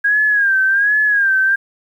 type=tone with vibrato; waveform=sine; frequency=1626 Hz; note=G#6; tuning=37 cents flat; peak=-11 dBFS; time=0.04-1.56 s; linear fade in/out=10 ms; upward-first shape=sine; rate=1.3 Hz; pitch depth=92 cents each way; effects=8-bit